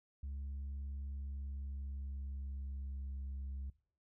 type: tone with pitch glide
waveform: sine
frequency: 69.3 to 67.64 Hz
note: C#2 to C#2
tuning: 0 to -42 cents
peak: -38 dBFS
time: 0.23-3.7 s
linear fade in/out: 5 ms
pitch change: -42 cents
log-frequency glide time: 0.99-3.21 s
effects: noise-tail reverb RT60 0.5 s tail -21 dB re dry + tanh soft clip ceiling -39 dBFS